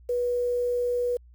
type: tone with quantisation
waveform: sine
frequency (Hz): 487.9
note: B4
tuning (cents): -21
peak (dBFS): -23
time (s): 0.09-1.17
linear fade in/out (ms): 5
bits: 8
effects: added 60 Hz sine -49 dBFS peak until 1.34 s